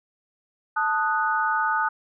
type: chord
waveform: sine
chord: D# diminished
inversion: second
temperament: equal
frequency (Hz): 880 / 1244.5 / 1480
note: A5 / D#6 / F#6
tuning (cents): 0 / 0 / 0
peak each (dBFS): -25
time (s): 0.76-1.89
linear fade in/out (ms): 10
effects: none